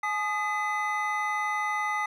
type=tone cluster; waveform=triangle; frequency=846 / 1236 / 2017 Hz; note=G#5 / D#6 / B6; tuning=+32 / -12 / +36 cents; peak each=-29 dBFS; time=0.03-2.06 s; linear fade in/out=5 ms; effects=none